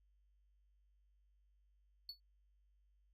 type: tone with exponential decay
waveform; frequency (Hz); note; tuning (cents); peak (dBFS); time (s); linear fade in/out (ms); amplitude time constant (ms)
triangle; 4435; C#8; 0; -40; 2.09-2.2; 2; 22
effects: added 50 Hz sine -70 dBFS peak until 3.13 s